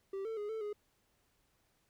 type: tone with pitch steps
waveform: triangle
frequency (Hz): 389.8 / 447.1 / 414.8 / 442.7 / 416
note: G4 / A4 / G#4 / A4 / G#4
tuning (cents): -10 / +28 / -2 / +11 / +3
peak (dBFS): -35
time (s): 0.13-0.73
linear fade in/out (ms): 5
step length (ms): 120
effects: pink hiss -75 dBFS RMS until 1.89 s

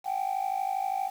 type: tone with amplitude modulation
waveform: sine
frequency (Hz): 775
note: G5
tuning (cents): -20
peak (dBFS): -21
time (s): 0.04-1.11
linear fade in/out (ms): 50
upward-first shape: sine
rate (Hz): 52.5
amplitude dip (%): 95
effects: tanh soft clip ceiling -23 dBFS + 8-bit

